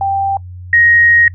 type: tone pair in turn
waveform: sine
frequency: 786 / 1877.5 Hz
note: G5 / A#6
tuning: +4 / +12 cents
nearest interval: octave + minor third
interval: 1508 cents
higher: second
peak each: -12 / -6 dBFS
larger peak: second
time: 0.01-0.37 / 0.73-1.28 s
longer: second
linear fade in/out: 2 ms
effects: noise-tail reverb RT60 0.1 s tail -23 dB re dry + added 90 Hz sine -27 dBFS peak until 1.34 s